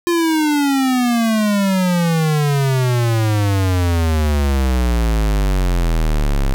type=exponential sweep; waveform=square; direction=down; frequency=349.2 to 32.86 Hz; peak=-14 dBFS; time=0.07-6.54 s; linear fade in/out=0 ms; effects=none